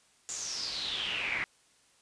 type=noise with band-pass filter sweep; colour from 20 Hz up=brown; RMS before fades=-35 dBFS; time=0.29-1.44 s; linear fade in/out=0 ms; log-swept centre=7200 to 2000 Hz; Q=7.7; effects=white hiss -65 dBFS RMS until 2.01 s + resampled to 22050 Hz